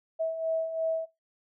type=beating tone pair; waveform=sine; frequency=646 / 648.9 Hz; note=E5 / E5; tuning=-35 / -27 cents; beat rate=2.9 Hz; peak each=-35 / -28 dBFS; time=0.19-1.06 s; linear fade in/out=20 ms; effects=noise-tail reverb RT60 0.2 s tail -20 dB re dry